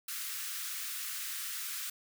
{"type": "high-pass noise", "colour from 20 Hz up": "white", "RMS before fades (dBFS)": -39, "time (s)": [0.08, 1.9], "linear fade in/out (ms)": 5, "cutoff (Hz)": 1200, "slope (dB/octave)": 48, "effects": []}